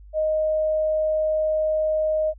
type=tone; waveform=sine; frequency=622.3 Hz; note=D#5; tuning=in tune; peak=-19 dBFS; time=0.13-2.34 s; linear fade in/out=50 ms; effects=added 50 Hz sine -42 dBFS peak until 2.38 s